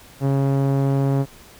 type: tone with low-pass filter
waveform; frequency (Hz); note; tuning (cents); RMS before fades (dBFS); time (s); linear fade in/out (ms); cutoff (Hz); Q
sawtooth; 137.3; C#3; -16; -19; 0.2-1.26; 50; 740; 0.69
effects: pink hiss -46 dBFS RMS until 1.59 s